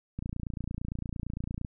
click train, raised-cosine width 5 ms, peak -22 dBFS, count 43, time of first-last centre 0.19-1.648 s, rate 28.8 Hz, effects none

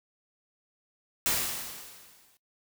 white noise with exponential decay, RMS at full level -25 dBFS, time 1.26-2.37 s, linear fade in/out 0 ms, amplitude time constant 240 ms, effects noise-tail reverb RT60 0.1 s tail -18 dB re dry

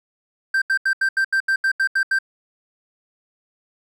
triangle tone bursts, 1568 Hz, G6, in tune, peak -14 dBFS, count 11, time 0.54-2.188 s, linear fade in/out 5 ms, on 78 ms, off 79 ms, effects none

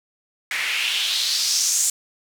white noise with band-pass filter sweep, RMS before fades -22 dBFS, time 0.51-1.9 s, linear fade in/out 2 ms, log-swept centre 2000 to 7600 Hz, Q 3.3, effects none

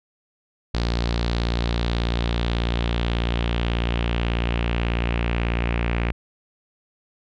sawtooth tone with low-pass filter sweep, 58.27 Hz, A#1, in tune, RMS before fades -23 dBFS, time 0.74-6.12 s, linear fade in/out 5 ms, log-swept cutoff 4400 to 2400 Hz, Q 3.1, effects none

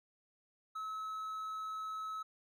triangle tone, 1292 Hz, E6, 35 cents flat, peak -37 dBFS, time 0.75-2.23 s, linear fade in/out 10 ms, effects none

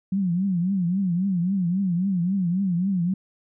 sine tone with vibrato, 183.8 Hz, F#3, 11 cents flat, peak -20 dBFS, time 0.12-3.14 s, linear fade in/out 5 ms, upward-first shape triangle, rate 3.7 Hz, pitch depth 170 cents each way, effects none

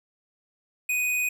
square tone, 2490 Hz, D#7, 1 cent sharp, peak -24 dBFS, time 0.89-1.29 s, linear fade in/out 5 ms, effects none

